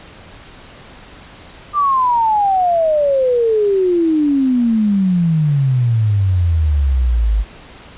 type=exponential sweep; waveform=sine; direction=down; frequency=1199 to 49.49 Hz; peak=-11 dBFS; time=1.73-7.45 s; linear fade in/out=50 ms; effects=pink hiss -39 dBFS RMS until 7.97 s + resampled to 8000 Hz